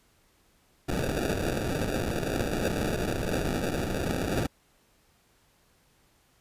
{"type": "noise with sample-and-hold", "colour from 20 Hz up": "blue", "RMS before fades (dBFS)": -29, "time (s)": [0.88, 4.47], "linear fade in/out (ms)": 10, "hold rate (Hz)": 1050, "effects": ["pink hiss -65 dBFS RMS until 6.4 s", "resampled to 32000 Hz"]}